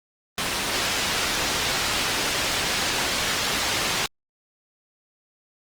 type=low-pass noise; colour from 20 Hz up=white; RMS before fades=-25 dBFS; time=0.38-4.06 s; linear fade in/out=0 ms; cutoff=4800 Hz; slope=12 dB/octave; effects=Opus 24 kbps